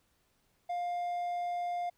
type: tone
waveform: triangle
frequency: 704 Hz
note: F5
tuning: 14 cents sharp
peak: -30 dBFS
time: 0.69-1.9 s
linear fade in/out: 10 ms
effects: pink hiss -73 dBFS RMS until 1.97 s